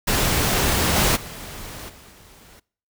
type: noise with level steps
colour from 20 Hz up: pink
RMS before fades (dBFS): -20 / -18 / -36 / -46 / -48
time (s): 0.07-2.6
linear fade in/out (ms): 10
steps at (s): 0.95 / 1.15 / 1.88 / 2.1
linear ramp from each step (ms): 20
effects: noise-tail reverb RT60 0.5 s tail -24 dB re dry